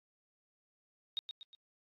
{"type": "tone with echo", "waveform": "sine", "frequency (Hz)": 3727, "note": "A#7", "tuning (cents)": -1, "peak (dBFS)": -33, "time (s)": [1.17, 1.19], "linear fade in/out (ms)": 0, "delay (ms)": 120, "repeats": 3, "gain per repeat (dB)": -7, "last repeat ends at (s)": 1.55, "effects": ["AAC 32 kbps"]}